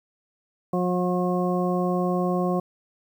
harmonic tone, 180 Hz, F#3, 47 cents flat, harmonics 1 / 2 / 3 / 4 / 6, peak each -24 / -27 / -29 / -30 / -32 dBFS, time 0.73-2.6 s, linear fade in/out 5 ms, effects 9-bit

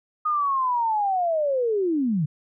sine linear sweep, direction down, 1244.5 to 138.59 Hz, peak -20 dBFS, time 0.25-2.26 s, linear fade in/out 10 ms, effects none

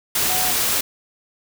sine tone in noise, 740 Hz, F#5, in tune, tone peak -27 dBFS, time 0.29-0.51 s, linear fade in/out 5 ms, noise white, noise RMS -20 dBFS, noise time 0.15-0.81 s, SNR -10 dB, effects none

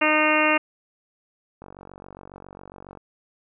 harmonic tone, 306.6 Hz, D#4, 25 cents flat, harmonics 1 / 2 / 3 / 4 / 5 / 6 / 7 / 8 / 9, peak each -25 / -24 / -27 / -25 / -29 / -28 / -26 / -27 / -24 dBFS, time 0.01-0.58 s, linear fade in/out 10 ms
click train, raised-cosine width 1 ms, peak -27 dBFS, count 65, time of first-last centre 1.62-2.973 s, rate 47.3 Hz
effects none

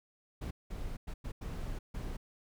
brown noise bursts at uneven times, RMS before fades -39 dBFS, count 6, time 0.41-0.51 / 0.7-0.97 / 1.07-1.14 / 1.24-1.32 / 1.41-1.79 / 1.94-2.17 s, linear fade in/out 10 ms, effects none

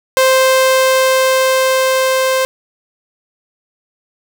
sawtooth tone with level ramp, 523 Hz, C5, 1 cent flat, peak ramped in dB -4 to -8 dBFS, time 0.17-2.45 s, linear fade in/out 0 ms, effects none

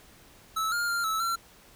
square tone with pitch steps, 1307 / 1409 / 1393 / 1305 / 1360 Hz, E6 / F6 / F6 / E6 / F6, -15 / +15 / -5 / -18 / -46 cents, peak -27 dBFS, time 0.56-1.36 s, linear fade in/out 10 ms, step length 160 ms, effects pink hiss -55 dBFS RMS until 1.75 s

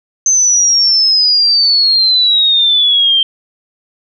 sine exponential sweep, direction down, 6260 to 3132 Hz, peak -7 dBFS, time 0.26-3.23 s, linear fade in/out 2 ms, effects none

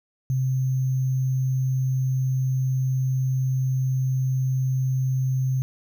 sine tone with sample-and-hold, 130.3 Hz, C3, 7 cents flat, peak -20 dBFS, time 0.3-5.62 s, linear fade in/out 0 ms, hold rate 6300 Hz, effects none

